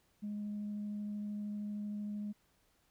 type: tone with vibrato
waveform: sine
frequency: 207.7 Hz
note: G#3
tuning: in tune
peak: -36 dBFS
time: 0.22-2.33 s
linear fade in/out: 20 ms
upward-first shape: triangle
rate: 13 Hz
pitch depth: 8 cents each way
effects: tanh soft clip ceiling -34 dBFS + pink hiss -73 dBFS RMS until 2.9 s